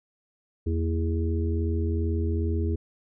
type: harmonic tone with a mistuned harmonic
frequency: 82.41 Hz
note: E2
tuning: in tune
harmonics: 1 / 3 / 4 / 5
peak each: -24 / -34 / -33 / -34 dBFS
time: 0.66-2.76 s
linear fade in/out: 10 ms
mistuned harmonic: 3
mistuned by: -98 cents
effects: none

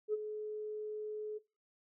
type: tone with ADSR envelope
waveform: sine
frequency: 426.2 Hz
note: G#4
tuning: 45 cents sharp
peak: -28 dBFS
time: 0.08-1.39 s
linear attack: 55 ms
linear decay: 28 ms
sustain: -10 dB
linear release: 21 ms
effects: noise-tail reverb RT60 0.3 s tail -21 dB re dry + tanh soft clip ceiling -25 dBFS

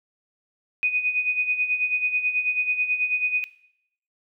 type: tone with tremolo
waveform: sine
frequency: 2489 Hz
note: D#7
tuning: in tune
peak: -18 dBFS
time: 0.83-3.44 s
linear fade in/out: 0 ms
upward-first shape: sine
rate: 9.2 Hz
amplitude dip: 60%
effects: noise-tail reverb RT60 0.7 s tail -17 dB re dry

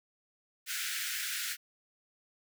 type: high-pass noise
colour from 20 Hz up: pink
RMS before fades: -36 dBFS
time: 0.66-1.57 s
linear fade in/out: 50 ms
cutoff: 1400 Hz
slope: 96 dB/octave
effects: none

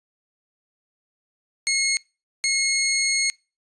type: tone bursts at uneven times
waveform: 15% pulse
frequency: 2166 Hz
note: C#7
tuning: 41 cents flat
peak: -13 dBFS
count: 2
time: 1.67-1.97 / 2.44-3.3 s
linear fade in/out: 0 ms
effects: noise-tail reverb RT60 0.3 s tail -25 dB re dry + resampled to 22050 Hz

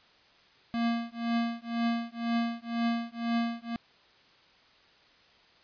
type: tone with tremolo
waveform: square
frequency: 233.1 Hz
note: A#3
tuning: in tune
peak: -25 dBFS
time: 0.74-3.76 s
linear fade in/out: 0 ms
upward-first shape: triangle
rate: 2 Hz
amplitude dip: 100%
effects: white hiss -60 dBFS RMS until 5.63 s + resampled to 11025 Hz

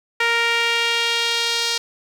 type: tone with band-pass filter sweep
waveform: sawtooth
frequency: 466.2 Hz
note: A#4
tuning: in tune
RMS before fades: -20 dBFS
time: 0.2-1.78 s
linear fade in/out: 5 ms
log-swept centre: 2100 to 4500 Hz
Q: 1.8
effects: 8-bit

